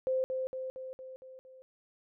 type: tone with echo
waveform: sine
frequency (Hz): 520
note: C5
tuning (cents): -11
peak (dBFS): -27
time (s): 0.07-0.24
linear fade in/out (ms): 0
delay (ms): 230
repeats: 6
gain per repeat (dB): -4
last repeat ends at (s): 1.62
effects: none